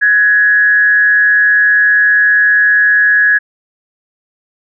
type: tone with frequency modulation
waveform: sine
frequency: 1675 Hz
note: G#6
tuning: 14 cents sharp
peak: -6 dBFS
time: 0.01-3.39 s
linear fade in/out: 20 ms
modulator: 175 Hz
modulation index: 0.4
effects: none